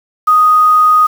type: tone with quantisation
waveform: sine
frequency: 1244.5 Hz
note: D#6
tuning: in tune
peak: -5 dBFS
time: 0.27-1.07 s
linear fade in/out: 10 ms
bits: 5
effects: none